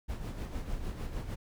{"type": "noise with tremolo", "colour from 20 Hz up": "brown", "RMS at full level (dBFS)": -35, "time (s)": [0.08, 1.36], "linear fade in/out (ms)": 20, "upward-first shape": "sine", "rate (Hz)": 6.6, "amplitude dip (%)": 55, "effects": []}